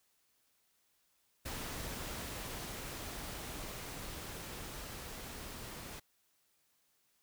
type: noise with level ramp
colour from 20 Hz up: pink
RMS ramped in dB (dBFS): -42 to -47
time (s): 1.45-6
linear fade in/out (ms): 10
effects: white hiss -75 dBFS RMS until 7.22 s